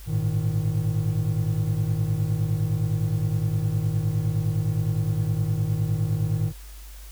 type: chord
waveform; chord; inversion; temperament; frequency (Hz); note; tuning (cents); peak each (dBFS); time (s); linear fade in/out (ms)
triangle; Ab suspended second; none; equal with one note detuned; 103.83 / 113.55 / 155.56; Ab2 / Bb2 / Eb3; 0 / -45 / 0; -24; 0.06-6.53; 50
effects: added 50 Hz sine -39 dBFS peak until 7.11 s + white hiss -49 dBFS RMS until 7.11 s